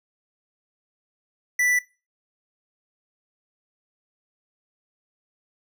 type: tone with hard clipping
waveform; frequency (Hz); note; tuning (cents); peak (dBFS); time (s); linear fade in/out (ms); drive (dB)
sine; 1975.5; B6; 0; -20; 1.59-1.79; 5; 14
effects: noise-tail reverb RT60 0.3 s tail -20 dB re dry